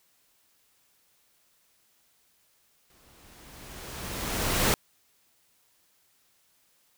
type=noise with exponential growth; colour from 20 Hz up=pink; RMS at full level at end=-22 dBFS; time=2.9-4.74 s; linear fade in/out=1 ms; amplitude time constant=400 ms; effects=white hiss -67 dBFS RMS until 6.97 s